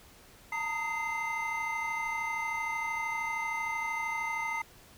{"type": "tone cluster", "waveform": "triangle", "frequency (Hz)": [894, 927, 1249, 2077], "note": ["A5", "A#5", "D#6", "C7"], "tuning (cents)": [27, -10, 6, -13], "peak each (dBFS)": [-36, -36, -39, -32], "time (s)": [0.52, 4.62], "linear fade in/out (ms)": 5, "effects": ["pink hiss -56 dBFS RMS until 4.97 s"]}